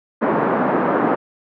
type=band-pass noise; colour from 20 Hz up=pink; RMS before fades=-18 dBFS; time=0.21-1.16 s; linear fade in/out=20 ms; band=200 to 1400 Hz; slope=24 dB/octave; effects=none